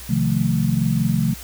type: chord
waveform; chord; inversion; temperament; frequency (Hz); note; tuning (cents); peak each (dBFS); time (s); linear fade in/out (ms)
sine; F dominant seventh; second; equal with one note detuned; 130.81 / 155.56 / 177.26 / 220; C3 / Eb3 / F3 / A3; 0 / 0 / +26 / 0; -22; 0.09-1.34; 10
effects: added 60 Hz sine -38 dBFS peak until 1.43 s + white hiss -38 dBFS RMS until 1.43 s